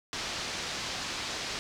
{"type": "low-pass noise", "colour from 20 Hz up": "white", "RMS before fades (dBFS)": -36, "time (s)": [0.13, 1.59], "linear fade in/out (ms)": 0, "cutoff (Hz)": 5800, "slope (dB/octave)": 24, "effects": []}